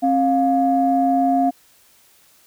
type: tone pair together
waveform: sine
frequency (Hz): 268.4 / 705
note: C4 / F5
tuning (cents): +44 / +16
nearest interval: octave + perfect fourth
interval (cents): 1672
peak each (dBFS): -17 / -16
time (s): 0.02-1.51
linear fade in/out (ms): 20
effects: tanh soft clip ceiling -6 dBFS + white hiss -54 dBFS RMS until 2.46 s